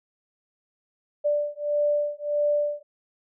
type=beating tone pair; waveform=sine; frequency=587.3 / 588.9 Hz; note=D5 / D5; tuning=0 / +5 cents; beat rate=1.6 Hz; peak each=-25 dBFS; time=1.24-2.83 s; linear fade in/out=20 ms; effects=none